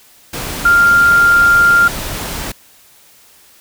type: tone in noise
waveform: sine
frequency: 1396.9 Hz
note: F6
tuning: in tune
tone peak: -6 dBFS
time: 0.65-1.88 s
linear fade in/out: 5 ms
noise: pink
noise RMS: -23 dBFS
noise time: 0.33-2.52 s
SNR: +14 dB
effects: white hiss -46 dBFS RMS until 3.6 s